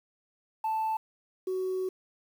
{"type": "tone pair in turn", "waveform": "sine", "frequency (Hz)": [880, 373.5], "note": ["A5", "F#4"], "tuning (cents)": [0, 16], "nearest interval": "octave + minor third", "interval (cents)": 1484, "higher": "first", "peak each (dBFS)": [-25, -27], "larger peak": "first", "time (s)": [[0.64, 0.97], [1.47, 1.89]], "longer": "second", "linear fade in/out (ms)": 5, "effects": ["tanh soft clip ceiling -25 dBFS", "9-bit"]}